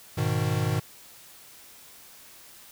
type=chord; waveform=square; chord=G# minor; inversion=none; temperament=equal; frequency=103.83 / 123.47 / 155.56 Hz; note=G#2 / B2 / D#3; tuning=0 / 0 / 0 cents; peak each=-29 dBFS; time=0.17-0.8 s; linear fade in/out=10 ms; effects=white hiss -50 dBFS RMS until 2.71 s